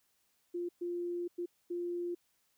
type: tone bursts at uneven times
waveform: sine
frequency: 349.2 Hz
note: F4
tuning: in tune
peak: -34 dBFS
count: 4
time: 0.54-0.69 / 0.81-1.28 / 1.38-1.46 / 1.7-2.15 s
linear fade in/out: 10 ms
effects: white hiss -75 dBFS RMS until 2.57 s